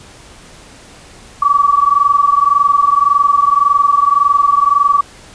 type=tone pair together; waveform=sine; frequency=1135.2 / 1157 Hz; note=C#6 / D6; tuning=+41 / -26 cents; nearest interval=unison; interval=33 cents; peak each=-11 dBFS; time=1.42-5.01 s; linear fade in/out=5 ms; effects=pink hiss -39 dBFS RMS until 5.34 s + resampled to 22050 Hz